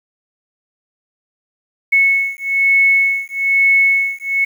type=beating tone pair; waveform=sine; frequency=2200 / 2201.1 Hz; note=C#7 / C#7; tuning=-14 / -13 cents; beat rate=1.1 Hz; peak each=-14 dBFS; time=1.92-4.45 s; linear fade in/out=10 ms; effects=7-bit